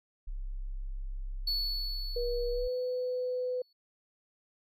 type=tone; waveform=sine; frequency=33.17 Hz; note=C1; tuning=25 cents sharp; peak=-34 dBFS; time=0.27-2.68 s; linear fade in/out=10 ms
type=tone with exponential decay; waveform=triangle; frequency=4426 Hz; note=C#8; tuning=3 cents flat; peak=-27 dBFS; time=1.47-3.73 s; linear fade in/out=5 ms; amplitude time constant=490 ms
type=tone with pitch glide; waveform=sine; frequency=482.1 to 502 Hz; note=B4 to B4; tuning=-42 to +28 cents; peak=-30 dBFS; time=2.16-3.62 s; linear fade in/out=5 ms; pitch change=+70 cents; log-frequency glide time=2.51-2.69 s
effects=none